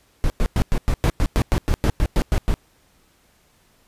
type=noise bursts; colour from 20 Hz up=brown; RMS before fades=-17 dBFS; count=15; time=0.24-2.54 s; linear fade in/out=0 ms; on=60 ms; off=100 ms; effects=pink hiss -59 dBFS RMS until 3.87 s + resampled to 32000 Hz